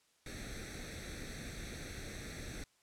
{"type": "noise with comb filter", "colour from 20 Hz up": "pink", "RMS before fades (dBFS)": -45, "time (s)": [0.26, 2.64], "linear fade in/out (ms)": 2, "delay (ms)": 0.5, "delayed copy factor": 0.8, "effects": ["white hiss -72 dBFS RMS until 2.82 s", "low-pass 9000 Hz 12 dB/octave"]}